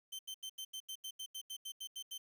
sawtooth tone bursts, 3100 Hz, G7, 20 cents flat, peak -39 dBFS, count 14, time 0.12-2.18 s, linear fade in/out 10 ms, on 71 ms, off 82 ms, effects 11-bit

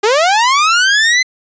sawtooth linear sweep, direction up, 393.9 to 2059 Hz, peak -5 dBFS, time 0.03-1.23 s, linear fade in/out 10 ms, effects resampled to 16000 Hz

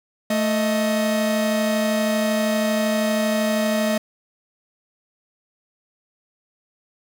45% pulse tone pair together, 220 / 627.3 Hz, A3 / D#5, 0 / +14 cents, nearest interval octave + tritone, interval 1814 cents, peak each -21 / -22 dBFS, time 0.3-3.98 s, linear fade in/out 5 ms, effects none

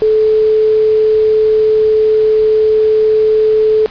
sine tone with quantisation, 433.4 Hz, A4, 26 cents flat, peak -7 dBFS, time 0.02-3.86 s, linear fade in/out 0 ms, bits 6, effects pink hiss -34 dBFS RMS until 3.9 s + resampled to 11025 Hz

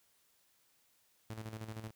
sawtooth tone with tremolo, 110 Hz, A2, in tune, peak -37 dBFS, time 1.3-1.91 s, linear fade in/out 0 ms, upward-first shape square, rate 13 Hz, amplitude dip 60%, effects white hiss -72 dBFS RMS until 1.95 s

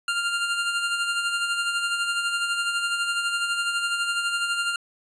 25% pulse tone with tremolo, 1396.9 Hz, F6, in tune, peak -18 dBFS, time 0.08-4.76 s, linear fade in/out 2 ms, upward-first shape sine, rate 12 Hz, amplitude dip 45%, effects resampled to 22050 Hz

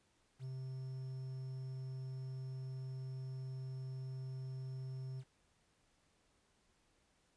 triangle tone with quantisation, 130.81 Hz, C3, in tune, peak -40 dBFS, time 0.39-5.24 s, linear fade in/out 50 ms, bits 11, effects pink hiss -75 dBFS RMS until 7.36 s + resampled to 22050 Hz

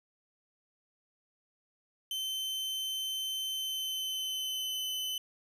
40% pulse tone with pitch glide, 3080 to 3031 Hz, G7 to F#7, -31 to +41 cents, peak -32 dBFS, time 2.11-5.18 s, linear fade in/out 2 ms, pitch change -28 cents, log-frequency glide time 3.49-4.87 s, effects none

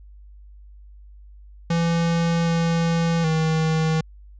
square tone with pitch steps, 168 / 167 / 159.2 Hz, E3 / E3 / D#3, +33 / +23 / +40 cents, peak -19 dBFS, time 1.7-4.01 s, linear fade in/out 5 ms, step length 770 ms, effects added 50 Hz sine -42 dBFS peak until 4.39 s + resampled to 16000 Hz

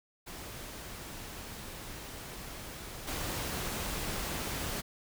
pink noise with level steps, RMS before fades -44 / -36 dBFS, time 0.26-4.82 s, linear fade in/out 20 ms, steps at 3.07 s, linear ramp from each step 10 ms, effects none

